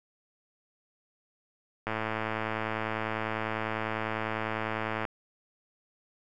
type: click train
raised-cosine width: 0.5 ms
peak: -16 dBFS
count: 351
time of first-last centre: 1.87-5.052 s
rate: 110 Hz
effects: none